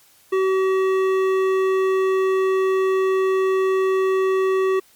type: tone with hard clipping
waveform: sine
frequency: 380 Hz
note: F#4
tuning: 46 cents sharp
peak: -18 dBFS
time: 0.32-4.8 s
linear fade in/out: 10 ms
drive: 12 dB
effects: white hiss -54 dBFS RMS until 4.95 s + MP3 96 kbps